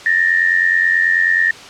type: tone pair together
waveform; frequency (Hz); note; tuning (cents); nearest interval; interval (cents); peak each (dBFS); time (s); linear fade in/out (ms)
sine; 1775.4 / 1864.7; A6 / A#6; +15 / 0; minor second; 85; -14; 0.06-1.51; 2
effects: white hiss -35 dBFS RMS until 1.69 s + low-pass 5000 Hz 12 dB/octave